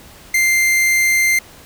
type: tone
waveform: 45% pulse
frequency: 2093 Hz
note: C7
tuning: in tune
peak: -12 dBFS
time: 0.34-1.39 s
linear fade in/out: 5 ms
effects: pink hiss -42 dBFS RMS until 1.65 s